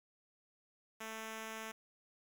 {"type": "tone", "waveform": "5% pulse", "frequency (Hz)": 221.1, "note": "A3", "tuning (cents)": 9, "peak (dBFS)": -32, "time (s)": [1, 1.72], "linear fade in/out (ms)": 10, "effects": ["11-bit"]}